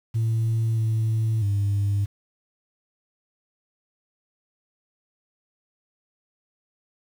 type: tone with pitch steps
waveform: sine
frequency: 112.8 / 111 / 100.8 Hz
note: A2 / A2 / G2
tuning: +44 / +16 / +49 cents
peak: -18 dBFS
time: 0.14-2.06 s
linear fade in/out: 20 ms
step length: 640 ms
effects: tanh soft clip ceiling -18 dBFS + 8-bit